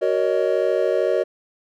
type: chord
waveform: triangle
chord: D# minor seventh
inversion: first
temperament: just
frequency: 373.4 / 466.7 / 560 / 622.3 Hz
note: F#4 / A#4 / C#5 / D#5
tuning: +16 / +2 / +18 / 0 cents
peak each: -21 dBFS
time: 0.01-1.24 s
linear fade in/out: 20 ms
effects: none